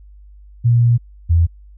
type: tone pair in turn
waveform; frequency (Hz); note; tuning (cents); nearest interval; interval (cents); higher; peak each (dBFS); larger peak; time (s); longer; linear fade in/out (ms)
sine; 118.8 / 83.83; A#2 / E2; +33 / +30; tritone; 603; first; -9; neither; 0.64-0.98 / 1.29-1.47; first; 20
effects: added 50 Hz sine -39 dBFS peak until 1.77 s